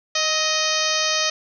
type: harmonic tone with a mistuned harmonic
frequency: 622.3 Hz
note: D#5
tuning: in tune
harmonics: 1 / 2 / 3 / 4 / 5 / 6 / 7 / 8 / 9 / 10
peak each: -28 / -28 / -28 / -28 / -28 / -28 / -28 / -28 / -28 / -28 dBFS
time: 0.15-1.3 s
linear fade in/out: 5 ms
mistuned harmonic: 2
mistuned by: +31 cents
effects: none